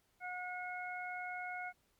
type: harmonic tone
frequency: 725 Hz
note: F#5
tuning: 35 cents flat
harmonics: 1 / 2 / 3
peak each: -43 / -45 / -45 dBFS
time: 0.2-1.73 s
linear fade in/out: 50 ms
effects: pink hiss -75 dBFS RMS until 1.99 s + MP3 96 kbps